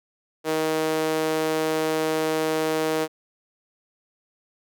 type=tone with high-pass filter; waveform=sawtooth; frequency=157.6 Hz; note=D#3; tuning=23 cents sharp; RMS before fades=-24 dBFS; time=0.44-3.08 s; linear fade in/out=50 ms; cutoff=420 Hz; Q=2.3; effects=none